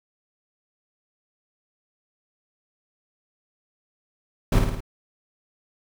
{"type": "noise with echo", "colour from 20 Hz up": "brown", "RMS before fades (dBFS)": -17, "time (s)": [4.52, 4.59], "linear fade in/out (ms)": 5, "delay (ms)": 54, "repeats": 4, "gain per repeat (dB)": -4, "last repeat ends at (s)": 4.806, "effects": []}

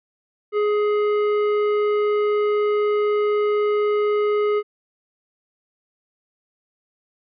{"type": "tone with hard clipping", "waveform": "sine", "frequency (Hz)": 418, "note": "G#4", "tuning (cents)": 11, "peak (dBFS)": -19, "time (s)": [0.52, 4.63], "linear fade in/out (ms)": 50, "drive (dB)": 10, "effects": ["resampled to 11025 Hz"]}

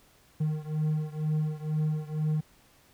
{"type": "beating tone pair", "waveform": "triangle", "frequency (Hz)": [153.2, 155.3], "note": ["D#3", "D#3"], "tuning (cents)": [-27, -3], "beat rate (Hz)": 2.1, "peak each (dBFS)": [-27, -29], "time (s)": [0.4, 2.41], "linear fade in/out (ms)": 10, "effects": ["pink hiss -61 dBFS RMS until 2.93 s"]}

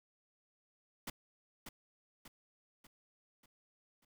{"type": "noise with echo", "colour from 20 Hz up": "pink", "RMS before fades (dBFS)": -42, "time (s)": [1.07, 1.1], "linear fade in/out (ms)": 5, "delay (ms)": 590, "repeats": 5, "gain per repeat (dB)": -6, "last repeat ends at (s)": 4.05, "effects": []}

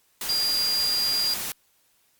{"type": "tone in noise", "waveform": "sine", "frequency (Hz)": 4800, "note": "D8", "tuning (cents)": 37, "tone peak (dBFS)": -22, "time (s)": [0.29, 1.34], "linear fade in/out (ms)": 2, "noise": "white", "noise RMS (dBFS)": -31, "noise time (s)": [0.21, 1.52], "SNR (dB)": 6, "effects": ["white hiss -65 dBFS RMS until 2.19 s", "Opus 48 kbps"]}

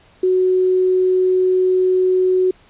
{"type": "tone with quantisation", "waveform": "sine", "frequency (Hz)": 370, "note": "F#4", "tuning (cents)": 0, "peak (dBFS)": -12, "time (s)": [0.23, 2.51], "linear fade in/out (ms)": 5, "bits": 7, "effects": ["pink hiss -51 dBFS RMS until 2.69 s", "resampled to 8000 Hz"]}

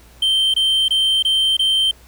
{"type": "tone bursts", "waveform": "triangle", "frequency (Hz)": 3125, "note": "G7", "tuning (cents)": -6, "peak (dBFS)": -12, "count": 5, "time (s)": [0.22, 1.912], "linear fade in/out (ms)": 5, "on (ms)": 320, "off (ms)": 23, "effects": ["added 60 Hz sine -45 dBFS peak until 2.07 s", "pink hiss -49 dBFS RMS until 2.07 s"]}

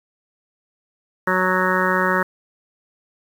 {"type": "harmonic tone", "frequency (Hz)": 185, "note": "F#3", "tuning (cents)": 0, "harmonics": [1, 2, 3, 5, 6, 7, 8, 9, 10], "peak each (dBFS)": [-25, -25, -25, -25, -25, -25, -25, -25, -25], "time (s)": [1.27, 2.23], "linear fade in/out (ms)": 5, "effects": ["7-bit"]}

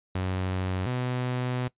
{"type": "tone pair in turn", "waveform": "sawtooth", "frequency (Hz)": [93, 125.33], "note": ["F#2", "B2"], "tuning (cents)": [9, 26], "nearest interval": "perfect fourth", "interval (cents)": 517, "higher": "second", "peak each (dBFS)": -23, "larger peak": "neither", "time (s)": [[0.15, 0.86], [0.86, 1.68]], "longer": "second", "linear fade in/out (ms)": 5, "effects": ["noise-tail reverb RT60 0.1 s tail -20 dB re dry", "resampled to 8000 Hz"]}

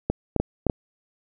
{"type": "clicks", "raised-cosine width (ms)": 2, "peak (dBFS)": -8, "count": 5, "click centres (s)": [0.1, 0.363, 0.4, 0.667, 0.698], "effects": []}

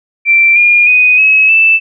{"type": "tone with pitch steps", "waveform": "sine", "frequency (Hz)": [2349, 2419, 2492, 2566, 2643], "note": ["D7", "D#7", "D#7", "E7", "E7"], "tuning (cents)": [0, -49, 2, -47, 4], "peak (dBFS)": -4, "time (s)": [0.25, 1.8], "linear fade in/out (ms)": 50, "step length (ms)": 310, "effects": []}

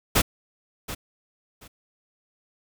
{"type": "noise with echo", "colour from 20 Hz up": "pink", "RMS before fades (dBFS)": -19, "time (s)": [0.15, 0.22], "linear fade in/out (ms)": 10, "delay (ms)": 730, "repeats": 2, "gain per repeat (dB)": -14, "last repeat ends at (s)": 1.68, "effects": []}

